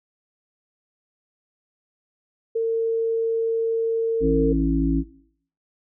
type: tone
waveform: sine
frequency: 454.1 Hz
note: A#4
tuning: 45 cents flat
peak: -19 dBFS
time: 2.55-4.53 s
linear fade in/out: 10 ms
type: harmonic tone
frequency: 54.8 Hz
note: A1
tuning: 6 cents flat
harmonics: 1 / 3 / 5 / 6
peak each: -24 / -27 / -21 / -28 dBFS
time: 4.2-5.04 s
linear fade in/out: 50 ms
effects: noise-tail reverb RT60 0.6 s tail -17 dB re dry